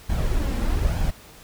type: noise with flanger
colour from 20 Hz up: brown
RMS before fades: -22 dBFS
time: 0.09-1.11 s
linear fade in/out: 10 ms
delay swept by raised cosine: 1.2 to 3.8 ms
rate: 1.1 Hz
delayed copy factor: +0.5
effects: pink hiss -47 dBFS RMS until 1.43 s